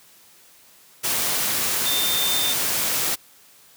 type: tone in noise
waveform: sine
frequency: 3598 Hz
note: A7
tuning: 38 cents sharp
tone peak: -23 dBFS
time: 1.85-2.54 s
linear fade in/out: 20 ms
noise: white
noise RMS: -23 dBFS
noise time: 1.03-3.16 s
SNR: -3 dB
effects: white hiss -52 dBFS RMS until 3.76 s + high-pass 80 Hz 12 dB/octave